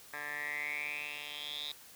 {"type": "tone with band-pass filter sweep", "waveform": "10% pulse", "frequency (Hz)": 147.1, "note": "D3", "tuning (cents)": 3, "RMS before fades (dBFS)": -40, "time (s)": [0.13, 1.72], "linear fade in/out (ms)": 5, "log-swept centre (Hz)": [1600, 3800], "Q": 9.3, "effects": ["white hiss -55 dBFS RMS until 1.95 s"]}